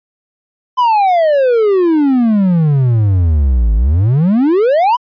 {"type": "exponential two-way sweep", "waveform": "triangle", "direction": "down then up", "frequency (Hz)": [1027, 51.3, 1027], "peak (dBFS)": -6, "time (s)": [0.77, 4.97], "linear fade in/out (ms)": 20, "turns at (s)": 3.75, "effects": ["resampled to 11025 Hz"]}